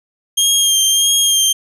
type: tone with vibrato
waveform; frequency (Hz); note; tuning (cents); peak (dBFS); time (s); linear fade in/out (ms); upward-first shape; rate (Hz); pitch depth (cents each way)
20% pulse; 3214; G7; +43; -5; 0.37-1.53; 10; sine; 1.6; 28
effects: none